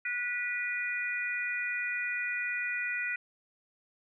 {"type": "harmonic tone", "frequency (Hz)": 488.7, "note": "B4", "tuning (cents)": -18, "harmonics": [3, 4, 5], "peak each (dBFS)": [-36, -34, -35], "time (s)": [0.05, 3.16], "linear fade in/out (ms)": 5, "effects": []}